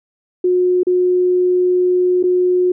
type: tone with dropouts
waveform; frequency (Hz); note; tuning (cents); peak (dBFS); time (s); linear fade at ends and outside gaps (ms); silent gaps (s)
sine; 362; F#4; -38; -11; 0.44-2.72; 5; 0.833-0.868 / 2.229-2.237
effects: none